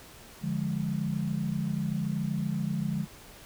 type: chord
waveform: sine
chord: D diminished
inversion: none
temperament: equal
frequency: 146.83 / 174.61 / 207.7 Hz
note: D3 / F3 / Ab3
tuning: 0 / 0 / 0 cents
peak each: -32 dBFS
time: 0.41-3.07 s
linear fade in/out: 50 ms
effects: pink hiss -50 dBFS RMS until 3.45 s